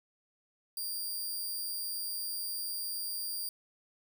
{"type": "tone", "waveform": "10% pulse", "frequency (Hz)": 4773, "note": "D8", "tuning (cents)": 27, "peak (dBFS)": -28, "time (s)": [0.77, 3.49], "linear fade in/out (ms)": 2, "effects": ["11-bit"]}